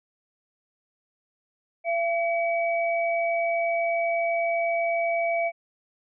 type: tone pair together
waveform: sine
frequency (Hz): 677 / 2277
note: E5 / C#7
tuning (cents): +46 / +46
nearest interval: octave + major sixth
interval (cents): 2100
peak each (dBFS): -23 / -29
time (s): 1.84-5.52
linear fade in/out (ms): 50
effects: none